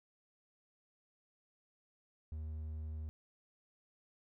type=tone; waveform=triangle; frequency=77.78 Hz; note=D#2; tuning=in tune; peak=-38 dBFS; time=2.32-3.09 s; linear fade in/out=0 ms; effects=none